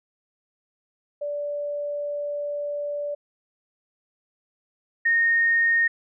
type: tone pair in turn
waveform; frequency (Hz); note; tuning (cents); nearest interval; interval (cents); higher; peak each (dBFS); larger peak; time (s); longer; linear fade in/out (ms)
sine; 582 / 1847.7; D5 / A#6; -16 / -16; octave + minor sixth; 2000; second; -26 / -17; second; 1.21-3.15 / 5.05-5.88; first; 10
effects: none